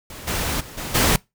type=noise with level steps; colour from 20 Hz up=pink; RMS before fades=-37 / -24 / -39 / -30 / -17 dBFS; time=0.1-1.16 s; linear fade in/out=2 ms; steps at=0.27 / 0.6 / 0.77 / 0.94 s; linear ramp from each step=10 ms; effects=noise-tail reverb RT60 0.2 s tail -23 dB re dry